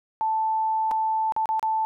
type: tone with dropouts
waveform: sine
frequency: 880 Hz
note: A5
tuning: in tune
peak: -21 dBFS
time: 0.21-1.85 s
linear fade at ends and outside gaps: 0 ms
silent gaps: 0.911-0.915 / 1.322-1.364 / 1.457-1.49 / 1.595-1.628 s
effects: none